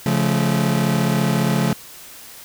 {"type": "chord", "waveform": "40% pulse", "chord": "Db augmented", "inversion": "none", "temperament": "just", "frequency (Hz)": [138.59, 173.24, 216.5], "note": ["Db3", "F3", "A3"], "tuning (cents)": [0, -14, -28], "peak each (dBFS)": -20, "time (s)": [0.06, 1.73], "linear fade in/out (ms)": 2, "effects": ["white hiss -40 dBFS RMS until 2.44 s"]}